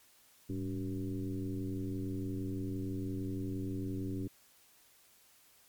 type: tone with frequency modulation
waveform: sine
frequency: 195.7 Hz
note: G3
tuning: 3 cents flat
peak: -34 dBFS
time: 0.49-4.28 s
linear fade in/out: 10 ms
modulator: 91.3 Hz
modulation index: 1.7
effects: white hiss -64 dBFS RMS until 5.68 s + MP3 96 kbps